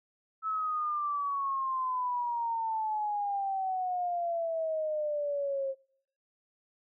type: exponential sweep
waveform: sine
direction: down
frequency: 1309 to 534 Hz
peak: -29 dBFS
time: 0.42-5.75 s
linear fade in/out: 50 ms
effects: noise-tail reverb RT60 0.7 s tail -26 dB re dry